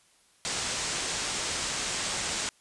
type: low-pass noise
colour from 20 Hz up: white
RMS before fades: -32 dBFS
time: 0.45-2.49 s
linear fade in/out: 0 ms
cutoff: 8600 Hz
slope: 48 dB/octave
effects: white hiss -63 dBFS RMS until 2.6 s + resampled to 24000 Hz